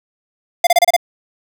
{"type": "tone bursts", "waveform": "square", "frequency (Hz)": 698.5, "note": "F5", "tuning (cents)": 0, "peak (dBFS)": -8, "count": 6, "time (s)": [0.64, 0.965], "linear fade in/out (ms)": 5, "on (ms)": 30, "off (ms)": 29, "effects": []}